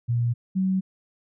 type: tone pair in turn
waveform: sine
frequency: 119 / 188.9 Hz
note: A#2 / F#3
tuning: +36 / +36 cents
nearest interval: minor sixth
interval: 800 cents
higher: second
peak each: -20 dBFS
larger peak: neither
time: 0.08-0.34 / 0.55-0.81 s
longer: neither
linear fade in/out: 20 ms
effects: none